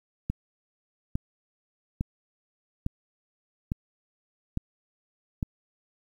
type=click train; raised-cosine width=5 ms; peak=-15 dBFS; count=7; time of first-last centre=0.3-5.428 s; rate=1.17 Hz; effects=9-bit